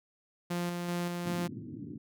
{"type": "tone with tremolo", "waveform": "sawtooth", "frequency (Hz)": 174.61, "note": "F3", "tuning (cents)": 0, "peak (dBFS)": -27, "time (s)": [0.5, 1.48], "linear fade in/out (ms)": 10, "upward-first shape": "square", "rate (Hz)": 2.6, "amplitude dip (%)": 30}
{"type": "band-pass noise", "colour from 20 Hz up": "white", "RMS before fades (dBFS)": -42, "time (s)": [1.25, 1.98], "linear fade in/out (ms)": 10, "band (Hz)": [100, 320], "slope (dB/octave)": 48}
{"effects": []}